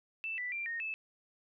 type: tone with pitch steps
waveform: sine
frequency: 2652 / 1978 / 2368 / 1852 / 2618 Hz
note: E7 / B6 / D7 / A#6 / E7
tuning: +10 / +2 / +14 / -12 / -13 cents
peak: -35 dBFS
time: 0.24-0.94 s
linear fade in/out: 0 ms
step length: 140 ms
effects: none